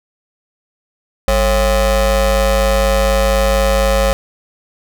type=ring-modulated tone; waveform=40% pulse; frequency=246.9 Hz; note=B3; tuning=in tune; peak=-7 dBFS; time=1.28-4.13 s; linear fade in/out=0 ms; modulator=299 Hz; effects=none